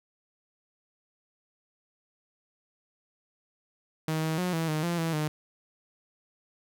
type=tone with pitch steps; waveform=sawtooth; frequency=157.9 / 159.1 / 180.4 / 163.2 / 154.4 / 172 / 164 / 152.6 Hz; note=D#3 / D#3 / F#3 / E3 / D#3 / F3 / E3 / D#3; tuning=+26 / +39 / -44 / -17 / -13 / -26 / -9 / -33 cents; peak=-23 dBFS; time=4.08-5.28 s; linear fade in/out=2 ms; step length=150 ms; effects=none